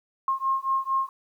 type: beating tone pair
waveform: sine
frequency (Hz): 1069 / 1073.4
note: C6 / C6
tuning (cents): +37 / +44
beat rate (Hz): 4.4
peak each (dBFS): -26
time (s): 0.28-1.09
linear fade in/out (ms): 2
effects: 10-bit